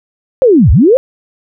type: linear two-way sweep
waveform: sine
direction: down then up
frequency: 550 to 53.2 to 550 Hz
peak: -3 dBFS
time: 0.42-0.97 s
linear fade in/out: 0 ms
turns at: 0.71 s
effects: none